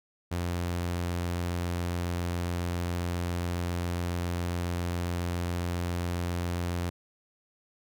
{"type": "tone", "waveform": "sawtooth", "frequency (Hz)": 87.31, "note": "F2", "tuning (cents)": 0, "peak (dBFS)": -25, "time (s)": [0.31, 6.9], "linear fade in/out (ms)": 10, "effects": []}